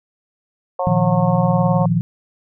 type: harmonic tone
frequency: 181.3 Hz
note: F#3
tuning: 35 cents flat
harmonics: 3 / 4 / 5 / 6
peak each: -21 / -23 / -25 / -27 dBFS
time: 0.79-1.86 s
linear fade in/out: 5 ms
type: chord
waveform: sine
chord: Bb suspended fourth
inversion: none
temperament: equal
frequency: 116.54 / 155.56 / 174.61 Hz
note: Bb2 / Eb3 / F3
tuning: 0 / 0 / 0 cents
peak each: -21 / -19 / -17 dBFS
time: 0.87-2.01 s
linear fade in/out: 0 ms
effects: none